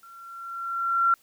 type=tone with level ramp; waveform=sine; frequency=1366 Hz; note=F6; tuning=39 cents flat; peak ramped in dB=-46 to -16 dBFS; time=0.03-1.14 s; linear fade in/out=2 ms; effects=white hiss -61 dBFS RMS until 1.22 s